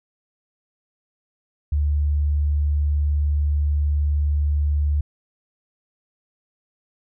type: tone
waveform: sine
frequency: 73.42 Hz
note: D2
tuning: in tune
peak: -17 dBFS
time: 1.72-5.01 s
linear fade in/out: 5 ms
effects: none